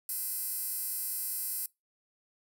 15% pulse tone with high-pass filter, 505 Hz, B4, 39 cents sharp, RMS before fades -35 dBFS, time 0.09-1.66 s, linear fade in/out 2 ms, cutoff 11000 Hz, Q 1.9, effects noise-tail reverb RT60 0.2 s tail -24 dB re dry

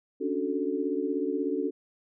sine chord, D major seventh, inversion third, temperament equal, 277.2 / 293.7 / 370 / 440 Hz, C#4 / D4 / F#4 / A4, 0 / 0 / 0 / 0 cents, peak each -32 dBFS, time 0.2-1.71 s, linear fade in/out 20 ms, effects none

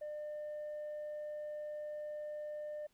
sine tone, 600 Hz, D5, 37 cents sharp, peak -38 dBFS, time 0.01-2.87 s, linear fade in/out 10 ms, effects tanh soft clip ceiling -39 dBFS + pink hiss -75 dBFS RMS until 2.93 s

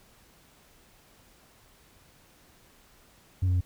sine tone with pitch steps, 92.5 / 90.5 / 89.7 Hz, F#2 / F#2 / F2, 0 / -38 / +47 cents, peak -19 dBFS, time 3.42-3.609 s, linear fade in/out 10 ms, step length 63 ms, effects tanh soft clip ceiling -21 dBFS + pink hiss -59 dBFS RMS until 3.65 s

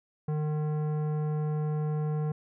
sine tone with tanh clipping, 152 Hz, D#3, 40 cents flat, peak -29 dBFS, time 0.28-2.32 s, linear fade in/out 5 ms, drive 14 dB, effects none

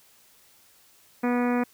harmonic tone, 244.1 Hz, B3, 20 cents flat, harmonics 1 / 2 / 3 / 4 / 5 / 6 / 7 / 8 / 9 / 10, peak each -23 / -29 / -33 / -35 / -37 / -39 / -40 / -41 / -42 / -43 dBFS, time 1.23-1.64 s, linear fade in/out 10 ms, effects white hiss -58 dBFS RMS until 1.73 s

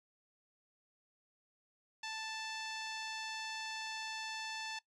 10% pulse tone, 881 Hz, A5, 2 cents sharp, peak -32 dBFS, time 2.03-4.79 s, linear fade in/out 5 ms, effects noise-tail reverb RT60 0.1 s tail -19 dB re dry + resampled to 22050 Hz

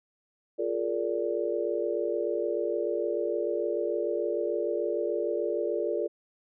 sine chord, Bb dominant seventh, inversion second, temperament just, 349.6 / 419.5 / 466.2 / 582.7 Hz, F4 / Ab4 / Bb4 / D5, +2 / +17 / 0 / -14 cents, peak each -32 dBFS, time 0.58-6.08 s, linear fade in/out 20 ms, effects none

